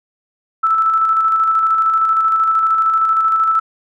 sine tone with tremolo, 1317 Hz, E6, 2 cents flat, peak -10 dBFS, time 0.63-3.6 s, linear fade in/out 10 ms, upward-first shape square, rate 13 Hz, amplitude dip 30%, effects none

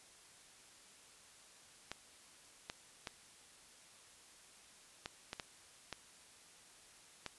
clicks, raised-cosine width 0.2 ms, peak -24 dBFS, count 8, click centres 1.916 / 2.699 / 3.072 / 5.059 / 5.331 / 5.398 / 5.927 / 7.263 s, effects white hiss -61 dBFS RMS until 7.38 s + resampled to 24000 Hz

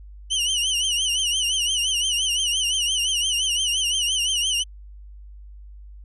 sawtooth tone with vibrato, 2971 Hz, F#7, 6 cents sharp, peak -17 dBFS, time 0.3-4.64 s, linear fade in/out 20 ms, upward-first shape triangle, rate 5.8 Hz, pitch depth 130 cents each way, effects added 50 Hz sine -39 dBFS peak until 6.04 s + resampled to 24000 Hz

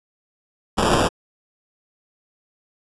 white noise with sample-and-hold, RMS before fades -18 dBFS, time 0.77-1.09 s, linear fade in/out 20 ms, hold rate 2100 Hz, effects resampled to 24000 Hz

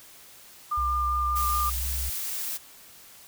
sine tone with vibrato, 1200 Hz, D6, 37 cents sharp, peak -24 dBFS, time 0.71-1.7 s, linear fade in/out 10 ms, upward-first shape triangle, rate 5 Hz, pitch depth 10 cents each way
sine tone with pitch glide, 64 to 65.08 Hz, C2 to C2, -38 to -9 cents, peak -29 dBFS, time 0.77-2.1 s, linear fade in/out 10 ms, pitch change +29 cents, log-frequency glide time 1.82-1.89 s
blue noise, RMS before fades -32 dBFS, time 1.35-2.58 s, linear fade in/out 20 ms
effects white hiss -50 dBFS RMS until 3.27 s

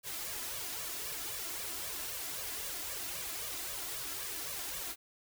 white noise with flanger, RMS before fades -40 dBFS, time 0.03-4.96 s, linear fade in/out 50 ms, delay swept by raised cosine 1.7 to 3 ms, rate 3.8 Hz, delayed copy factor +0.8, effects none

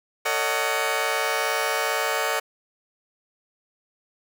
15% pulse chord, D# half-diminished seventh, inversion second, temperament just, 448 / 560 / 622.3 / 746.7 Hz, A4 / C#5 / D#5 / F#5, +31 / +18 / 0 / +16 cents, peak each -22 dBFS, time 0.25-2.4 s, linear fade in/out 10 ms, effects none

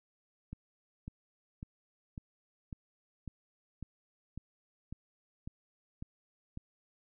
click train, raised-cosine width 5 ms, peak -29 dBFS, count 12, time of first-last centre 0.53-6.574 s, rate 1.82 Hz, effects none

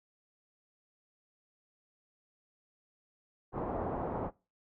white low-pass noise, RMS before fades -36 dBFS, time 3.52-4.31 s, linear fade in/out 50 ms, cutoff 870 Hz, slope 24 dB/octave, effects noise-tail reverb RT60 0.3 s tail -22 dB re dry

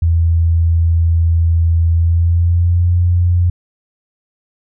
sine tone with pitch glide, 83.2 to 87.94 Hz, E2 to F2, +17 to +13 cents, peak -9 dBFS, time 0.02-3.5 s, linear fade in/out 5 ms, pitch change +96 cents, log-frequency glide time 1.92-2.93 s, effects none

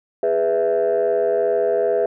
sine chord, E major, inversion first, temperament just, 412 / 494.4 / 659.3 Hz, G#4 / B4 / E5, -14 / +2 / 0 cents, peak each -19 dBFS, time 0.23-2.06 s, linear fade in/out 2 ms, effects tanh soft clip ceiling -11 dBFS

